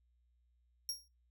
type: tone with exponential decay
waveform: sawtooth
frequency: 5588 Hz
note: F8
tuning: in tune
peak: -31 dBFS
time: 0.89-1.08 s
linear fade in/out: 1 ms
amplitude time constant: 40 ms
effects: noise-tail reverb RT60 0.2 s tail -21 dB re dry + added 60 Hz sine -70 dBFS peak until 1.3 s